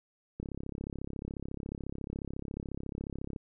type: click train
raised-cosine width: 3 ms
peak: -25 dBFS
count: 102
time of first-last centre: 0.4-3.362 s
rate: 34.1 Hz
effects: none